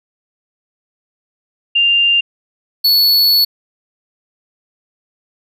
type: tone pair in turn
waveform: sine / square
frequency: 2794 / 4417 Hz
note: F7 / C#8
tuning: 0 / -7 cents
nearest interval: minor sixth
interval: 793 cents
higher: second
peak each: -9 dBFS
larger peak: neither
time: 1.75-2.21 / 2.84-3.45 s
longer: second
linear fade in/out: 10 ms
effects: none